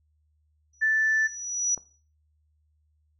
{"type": "tone with exponential growth", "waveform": "sine", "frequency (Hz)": 5870, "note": "F#8", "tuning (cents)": -15, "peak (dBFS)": -20, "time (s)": [0.73, 1.75], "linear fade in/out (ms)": 5, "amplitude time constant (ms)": 220}
{"type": "tone", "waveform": "sine", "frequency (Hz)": 1760, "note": "A6", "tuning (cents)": 0, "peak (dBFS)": -20, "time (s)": [0.81, 1.28], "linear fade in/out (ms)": 20}
{"type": "click", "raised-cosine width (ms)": 1, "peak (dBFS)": -29, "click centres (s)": 1.777}
{"effects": ["noise-tail reverb RT60 0.4 s tail -18 dB re dry", "added 76 Hz sine -65 dBFS peak until 3.19 s"]}